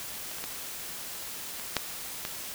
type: clicks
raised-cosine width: 0.2 ms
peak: -24 / -23 / -17 / -22 / -7 / -15 dBFS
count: 6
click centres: 0.315 / 0.385 / 0.44 / 1.597 / 1.767 / 2.251 s
effects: white hiss -39 dBFS RMS until 2.54 s